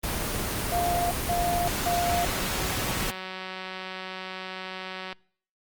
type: noise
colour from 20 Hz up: pink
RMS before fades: -29 dBFS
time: 0.03-3.11 s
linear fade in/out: 10 ms
type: tone bursts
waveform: sine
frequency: 698.5 Hz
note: F5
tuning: in tune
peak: -24 dBFS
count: 3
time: 0.72-2.25 s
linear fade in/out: 2 ms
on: 390 ms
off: 180 ms
type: click train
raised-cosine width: 0.3 ms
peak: -20 dBFS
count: 569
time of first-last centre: 2.09-5.127 s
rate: 187 Hz
effects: noise-tail reverb RT60 0.6 s tail -26 dB re dry + Opus 24 kbps